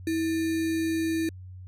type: tone with sample-and-hold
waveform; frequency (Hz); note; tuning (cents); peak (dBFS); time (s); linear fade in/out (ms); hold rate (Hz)
sine; 324.3; E4; -28; -24; 0.07-1.29; 2; 2100
effects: added 92 Hz sine -40 dBFS peak until 1.67 s + resampled to 32000 Hz